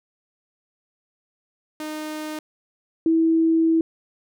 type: tone pair in turn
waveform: sawtooth / sine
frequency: 307.5 / 325.8 Hz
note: D#4 / E4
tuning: -20 / -20 cents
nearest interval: minor second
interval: 100 cents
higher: second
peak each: -25 / -15 dBFS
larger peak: second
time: 1.8-2.39 / 3.06-3.81 s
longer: second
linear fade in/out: 2 ms
effects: none